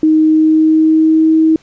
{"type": "tone with pitch glide", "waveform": "sine", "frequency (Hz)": [312.8, 318.5], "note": ["D#4", "D#4"], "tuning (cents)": [9, 41], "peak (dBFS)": -6, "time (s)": [0.03, 1.56], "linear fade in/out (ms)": 2, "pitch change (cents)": 32, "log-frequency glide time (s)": [0.26, 1.33], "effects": ["pink hiss -48 dBFS RMS until 1.62 s", "resampled to 16000 Hz"]}